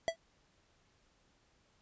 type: tone with exponential decay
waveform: square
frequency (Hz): 660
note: E5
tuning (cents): +2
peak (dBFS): -26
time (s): 0.08-0.16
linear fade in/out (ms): 0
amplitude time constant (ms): 17
effects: pink hiss -71 dBFS RMS until 1.81 s + resampled to 16000 Hz